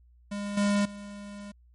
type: tone with level steps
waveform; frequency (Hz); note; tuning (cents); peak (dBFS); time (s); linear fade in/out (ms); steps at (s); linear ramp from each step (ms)
square; 203.3; G#3; -37; -32 / -23 / -40; 0.31-1.52; 10; 0.57 / 0.85; 5
effects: added 60 Hz sine -55 dBFS peak until 1.74 s + MP3 48 kbps